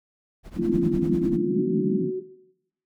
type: noise with tremolo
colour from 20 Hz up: brown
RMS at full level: -34 dBFS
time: 0.43-1.38 s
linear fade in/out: 50 ms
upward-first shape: triangle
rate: 10 Hz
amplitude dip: 95%
type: band-pass noise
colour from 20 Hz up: pink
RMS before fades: -25 dBFS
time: 0.54-2.12 s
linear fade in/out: 50 ms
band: 150 to 320 Hz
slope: 96 dB/octave
type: tone with pitch glide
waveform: sine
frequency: 343.1 to 372 Hz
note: F4 to F#4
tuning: -31 to +9 cents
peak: -24 dBFS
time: 0.58-2.21 s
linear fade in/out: 20 ms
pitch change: +140 cents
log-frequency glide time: 1.39-1.66 s
effects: noise-tail reverb RT60 0.8 s tail -17 dB re dry